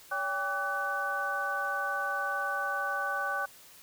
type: tone cluster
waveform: sine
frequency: 569 / 795 / 1153 / 1500 Hz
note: C#5 / G5 / D6 / F#6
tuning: +45 / +24 / -32 / +23 cents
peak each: -39 / -36 / -35 / -32 dBFS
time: 0.11-3.46 s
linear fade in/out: 10 ms
effects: white hiss -54 dBFS RMS until 3.82 s